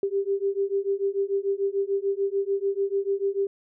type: beating tone pair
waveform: sine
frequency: 392 / 398.8 Hz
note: G4 / G4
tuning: 0 / +30 cents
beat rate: 6.8 Hz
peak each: -26 / -26 dBFS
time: 0.03-3.47 s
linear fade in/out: 2 ms
effects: none